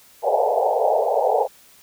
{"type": "band-pass noise", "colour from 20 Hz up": "pink", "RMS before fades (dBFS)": -19, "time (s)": [0.22, 1.48], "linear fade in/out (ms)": 50, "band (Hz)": [440, 880], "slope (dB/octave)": 96, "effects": ["white hiss -51 dBFS RMS until 1.82 s"]}